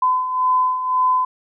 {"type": "beating tone pair", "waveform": "sine", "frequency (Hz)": [1014, 1015.9], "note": ["B5", "B5"], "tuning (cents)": [45, 49], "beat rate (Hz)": 1.9, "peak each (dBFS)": [-23, -16], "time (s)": [0.02, 1.25], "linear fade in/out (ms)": 5, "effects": []}